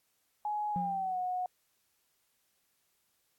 sine tone with pitch glide, 839 to 730.4 Hz, G#5 to F#5, +17 to -23 cents, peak -31 dBFS, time 0.45-1.46 s, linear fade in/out 2 ms, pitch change -240 cents, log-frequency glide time 0.71-1.18 s
triangle tone with exponential decay, 178.8 Hz, F3, 41 cents sharp, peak -30 dBFS, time 0.76-1.27 s, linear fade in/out 0 ms, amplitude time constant 110 ms
effects white hiss -75 dBFS RMS until 3.38 s + AAC 64 kbps

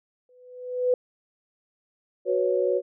sine tone with exponential growth, 499.2 Hz, B4, 19 cents sharp, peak -16 dBFS, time 0.29-0.94 s, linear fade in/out 2 ms, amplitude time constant 140 ms
sine chord, F# suspended fourth, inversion none, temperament just, 370 / 493.3 / 555 Hz, F#4 / B4 / C#5, 0 / -2 / +2 cents, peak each -25 dBFS, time 2.25-2.82 s, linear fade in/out 50 ms
effects none

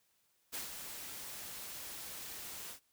white noise with ADSR envelope, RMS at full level -40 dBFS, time 0.52-2.8 s, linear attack 27 ms, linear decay 130 ms, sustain -6 dB, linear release 100 ms, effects white hiss -75 dBFS RMS until 2.92 s

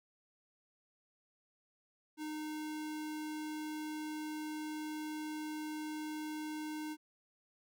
square tone, 306.8 Hz, D#4, 24 cents flat, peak -40 dBFS, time 2.17-6.97 s, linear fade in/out 50 ms, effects none

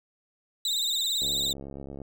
35% pulse tone with vibrato, 3800 Hz, A#7, 33 cents sharp, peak -24 dBFS, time 0.65-1.53 s, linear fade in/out 2 ms, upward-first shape sine, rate 18 Hz, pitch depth 91 cents each way
click train, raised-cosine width 2 ms, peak -27 dBFS, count 56, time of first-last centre 1.22-2.017 s, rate 69 Hz
effects none

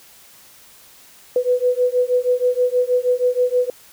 sine beating tone pair, 493.9 / 500.2 Hz, B4 / B4, 0 / +22 cents, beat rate 6.3 Hz, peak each -18 dBFS, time 1.36-3.7 s, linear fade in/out 2 ms, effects white hiss -47 dBFS RMS until 3.92 s

